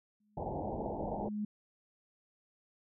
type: tone with exponential growth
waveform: sine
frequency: 209.7 Hz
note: G#3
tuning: 17 cents sharp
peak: -32 dBFS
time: 0.2-1.45 s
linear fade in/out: 5 ms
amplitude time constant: 270 ms
type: low-pass noise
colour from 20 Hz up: white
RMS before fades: -38 dBFS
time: 0.37-1.29 s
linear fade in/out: 5 ms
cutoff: 890 Hz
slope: 96 dB/octave
effects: none